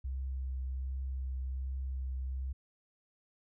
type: tone with vibrato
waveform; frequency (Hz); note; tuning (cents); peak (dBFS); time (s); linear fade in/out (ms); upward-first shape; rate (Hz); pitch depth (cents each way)
sine; 65.41; C2; 0; -34; 0.04-2.53; 10; triangle; 1.3; 18
effects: none